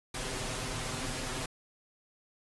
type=noise with comb filter; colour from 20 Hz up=pink; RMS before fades=-36 dBFS; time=0.14-1.46 s; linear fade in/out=5 ms; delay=7.8 ms; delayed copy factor=+0.9; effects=resampled to 24000 Hz